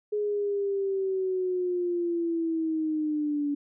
sine linear sweep, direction down, 420 to 286.1 Hz, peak -25 dBFS, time 0.12-3.55 s, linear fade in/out 10 ms, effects none

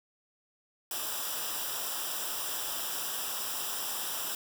white noise with comb filter, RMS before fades -35 dBFS, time 0.91-4.35 s, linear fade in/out 2 ms, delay 0.46 ms, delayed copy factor -0.75, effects none

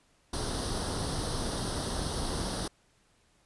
pink noise with comb filter, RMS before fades -33 dBFS, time 0.33-2.68 s, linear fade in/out 5 ms, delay 0.21 ms, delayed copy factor +0.75, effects pink hiss -67 dBFS RMS until 3.45 s + resampled to 24000 Hz

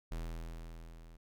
square tone with level ramp, 41.2 Hz, E1, in tune, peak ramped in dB -37 to -53 dBFS, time 0.11-1.17 s, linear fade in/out 10 ms, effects none

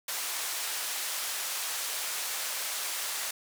white band-pass noise, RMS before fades -34 dBFS, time 0.08-3.31 s, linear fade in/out 5 ms, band 660 to 12000 Hz, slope 12 dB/octave, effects none

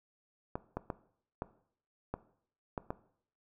clicks, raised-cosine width 1 ms, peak -21 dBFS, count 7, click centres 0.555 / 0.77 / 0.902 / 1.421 / 2.14 / 2.778 / 2.905 s, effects noise-tail reverb RT60 0.6 s tail -17 dB re dry

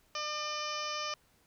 harmonic tone, 601 Hz, D5, 40 cents sharp, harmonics 1 / 2 / 3 / 4 / 5 / 6 / 7 / 8 / 9 / 10, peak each -43 / -38 / -47 / -43 / -43 / -51 / -51 / -45 / -44 / -46 dBFS, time 0.15-1.14 s, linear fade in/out 2 ms, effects pink hiss -68 dBFS RMS until 1.46 s

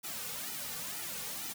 white noise with flanger, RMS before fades -40 dBFS, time 0.03-1.54 s, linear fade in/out 20 ms, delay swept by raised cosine 1.8 to 3.1 ms, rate 2.1 Hz, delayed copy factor -0.95, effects none

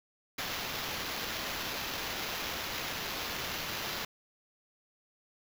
blue noise with sample-and-hold, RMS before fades -37 dBFS, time 0.38-4.05 s, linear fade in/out 5 ms, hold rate 8820 Hz, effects none

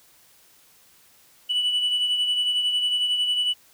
sine beating tone pair, 2960 / 2971 Hz, F#7 / F#7, 0 / +6 cents, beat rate 11 Hz, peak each -19 / -28 dBFS, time 1.49-3.54 s, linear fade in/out 20 ms, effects tanh soft clip ceiling -18 dBFS + white hiss -56 dBFS RMS until 3.73 s

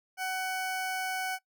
20% pulse tone, 750 Hz, F#5, 23 cents sharp, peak -26 dBFS, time 0.17-1.39 s, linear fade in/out 50 ms, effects noise-tail reverb RT60 0.1 s tail -21 dB re dry

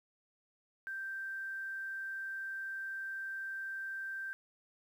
sine tone, 1568 Hz, G6, in tune, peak -38 dBFS, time 0.87-4.33 s, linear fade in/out 0 ms, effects 11-bit

